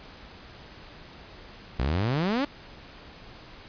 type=exponential sweep; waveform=sawtooth; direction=up; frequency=58 to 298.5 Hz; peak=-20 dBFS; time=1.79-2.45 s; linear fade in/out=5 ms; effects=pink hiss -47 dBFS RMS until 3.68 s + resampled to 11025 Hz